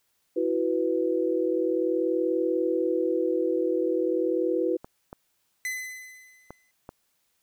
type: chord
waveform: sine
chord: E suspended second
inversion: none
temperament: equal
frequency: 329.6 / 370 / 493.9 Hz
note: E4 / F#4 / B4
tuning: 0 / 0 / 0 cents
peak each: -27 dBFS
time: 0.36-4.77 s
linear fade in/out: 10 ms
type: clicks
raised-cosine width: 1 ms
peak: -25 dBFS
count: 4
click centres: 4.845 / 5.129 / 6.506 / 6.891 s
type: tone with exponential decay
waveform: 45% pulse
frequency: 2023 Hz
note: B6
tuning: 41 cents sharp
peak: -27 dBFS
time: 5.65-6.71 s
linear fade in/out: 1 ms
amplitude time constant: 230 ms
effects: white hiss -72 dBFS RMS until 7.42 s